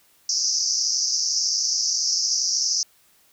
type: band-pass noise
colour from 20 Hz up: white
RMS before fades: -23 dBFS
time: 0.29-2.83 s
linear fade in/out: 2 ms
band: 4900 to 6200 Hz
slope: 96 dB/octave
effects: white hiss -59 dBFS RMS until 3.32 s